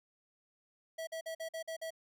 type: tone bursts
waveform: square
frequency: 650 Hz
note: E5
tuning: 24 cents flat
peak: -39 dBFS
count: 7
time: 0.98-1.906 s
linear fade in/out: 10 ms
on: 92 ms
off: 47 ms
effects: none